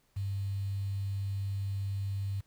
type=tone with quantisation; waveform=sine; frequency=98.6 Hz; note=G2; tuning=11 cents sharp; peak=-31 dBFS; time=0.16-2.41 s; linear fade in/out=10 ms; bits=9; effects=pink hiss -71 dBFS RMS until 2.46 s